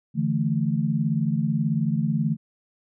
sine chord, D suspended second, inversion none, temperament just, 146.83 / 165.19 / 220.2 Hz, D3 / E3 / A3, 0 / +4 / +2 cents, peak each -25 dBFS, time 0.14-2.37 s, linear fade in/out 50 ms, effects none

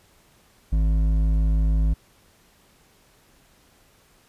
sine tone with hard clipping, 53.1 Hz, G#1, 39 cents sharp, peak -19 dBFS, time 0.72-1.94 s, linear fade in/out 10 ms, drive 8 dB, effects pink hiss -58 dBFS RMS until 4.28 s + resampled to 32000 Hz

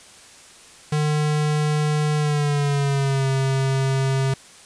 square tone with pitch glide, 150.8 to 134.35 Hz, D3 to C3, +46 to +46 cents, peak -19 dBFS, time 0.92-4.34 s, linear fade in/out 5 ms, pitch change -200 cents, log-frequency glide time 2.17-3.27 s, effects white hiss -46 dBFS RMS until 4.65 s + resampled to 22050 Hz

